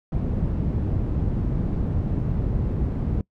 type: low-pass noise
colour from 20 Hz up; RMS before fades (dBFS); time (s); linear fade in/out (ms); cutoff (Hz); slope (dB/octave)
white; -24; 0.12-3.21; 2; 150; 12
effects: noise-tail reverb RT60 0.1 s tail -23 dB re dry